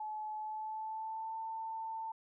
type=tone with pitch glide; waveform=sine; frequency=858 to 892.9 Hz; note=A5 to A5; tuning=-44 to +25 cents; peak=-38 dBFS; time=0-2.12 s; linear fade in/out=5 ms; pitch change=+69 cents; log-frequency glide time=0.37-1.37 s; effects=none